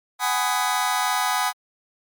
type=chord; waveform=sawtooth; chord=G# minor seventh; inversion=third; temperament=just; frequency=747.5 / 830.6 / 996.7 / 1245.9 Hz; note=F#5 / G#5 / B5 / D#6; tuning=+17 / 0 / +16 / +2 cents; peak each=-22 dBFS; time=0.19-1.53 s; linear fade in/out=50 ms; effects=MP3 96 kbps